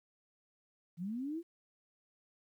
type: linear sweep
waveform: sine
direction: up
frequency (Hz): 160.2 to 349.2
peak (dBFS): -36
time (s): 0.97-1.43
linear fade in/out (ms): 50
effects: 12-bit